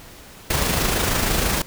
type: noise with amplitude modulation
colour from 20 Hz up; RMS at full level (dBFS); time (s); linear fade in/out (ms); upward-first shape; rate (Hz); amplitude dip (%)
pink; -19; 0.5-1.62; 5; sine; 26.2; 40
effects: pink hiss -43 dBFS RMS until 1.66 s